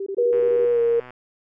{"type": "tone bursts", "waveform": "sine", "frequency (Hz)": 392, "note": "G4", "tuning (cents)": 0, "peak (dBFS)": -25, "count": 8, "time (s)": [0, 0.652], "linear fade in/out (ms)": 5, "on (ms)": 64, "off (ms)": 20}
{"type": "tone with pitch glide", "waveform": "sine", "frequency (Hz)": [480, 467.7], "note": ["B4", "A#4"], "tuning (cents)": [-49, 6], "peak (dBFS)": -16, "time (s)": [0.18, 1], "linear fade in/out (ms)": 5, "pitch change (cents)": -45, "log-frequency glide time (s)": [0.71, 0.8]}
{"type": "click train", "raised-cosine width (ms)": 0.5, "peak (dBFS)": -26, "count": 98, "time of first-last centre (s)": [0.33, 1.106], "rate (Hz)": 125}
{"effects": []}